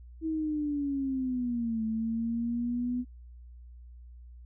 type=linear two-way sweep; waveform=sine; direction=down then up; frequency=323.6 to 219.9 to 249.1 Hz; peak=-28 dBFS; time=0.21-3.05 s; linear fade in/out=50 ms; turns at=1.84 s; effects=added 60 Hz sine -46 dBFS peak until 4.45 s